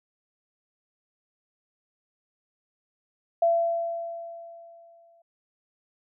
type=tone with exponential decay; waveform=sine; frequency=675 Hz; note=E5; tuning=41 cents sharp; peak=-17 dBFS; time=3.42-5.22 s; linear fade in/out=5 ms; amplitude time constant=390 ms; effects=none